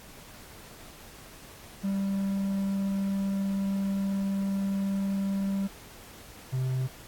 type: tone pair in turn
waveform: triangle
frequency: 196 / 129.58 Hz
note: G3 / C3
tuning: 0 / -16 cents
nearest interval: perfect fifth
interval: 716 cents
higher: first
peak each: -24 dBFS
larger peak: neither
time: 1.83-5.68 / 6.52-6.88 s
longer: first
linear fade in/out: 20 ms
effects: pink hiss -49 dBFS RMS until 7.07 s + AAC 64 kbps

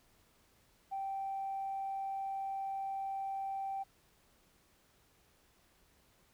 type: tone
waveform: sine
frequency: 780 Hz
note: G5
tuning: 9 cents flat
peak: -35 dBFS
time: 0.91-3.84 s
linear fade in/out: 20 ms
effects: tanh soft clip ceiling -31 dBFS + pink hiss -69 dBFS RMS until 6.33 s

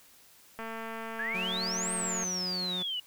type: click train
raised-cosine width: 0.5 ms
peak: -25 dBFS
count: 372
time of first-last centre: 0.59-2.239 s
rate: 225 Hz
type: exponential two-way sweep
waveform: sine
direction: up then down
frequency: 1619 to 8720 to 2866 Hz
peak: -31 dBFS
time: 1.19-3 s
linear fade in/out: 5 ms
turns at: 1.93 s
type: tone with pitch glide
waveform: sawtooth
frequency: 185 to 181.61 Hz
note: F#3 to F#3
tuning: 0 to -32 cents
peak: -33 dBFS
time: 1.34-2.83 s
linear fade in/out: 10 ms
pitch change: -32 cents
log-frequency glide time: 1.59-2.67 s
effects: white hiss -58 dBFS RMS until 3.06 s

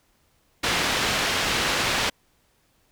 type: low-pass noise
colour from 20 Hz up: white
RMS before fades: -24 dBFS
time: 0.63-2.1 s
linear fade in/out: 10 ms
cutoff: 3700 Hz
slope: 12 dB/octave
effects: pink hiss -65 dBFS RMS until 2.91 s

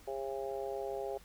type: harmonic tone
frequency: 135.3 Hz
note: C#3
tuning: 42 cents flat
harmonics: 3 / 4 / 5 / 6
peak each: -39 / -41 / -43 / -45 dBFS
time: 0.07-1.18 s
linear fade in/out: 10 ms
effects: added 50 Hz sine -60 dBFS peak until 1.24 s + pink hiss -60 dBFS RMS until 1.24 s

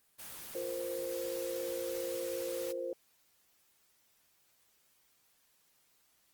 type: noise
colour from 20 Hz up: white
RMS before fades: -46 dBFS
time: 0.18-2.73 s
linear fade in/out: 20 ms
type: chord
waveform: sine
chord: F suspended fourth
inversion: none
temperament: equal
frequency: 349.2 / 466.2 / 523.3 Hz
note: F4 / Bb4 / C5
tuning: 0 / 0 / 0 cents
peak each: -42 / -42 / -37 dBFS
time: 0.55-2.93 s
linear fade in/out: 2 ms
effects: white hiss -71 dBFS RMS until 6.33 s + Opus 24 kbps

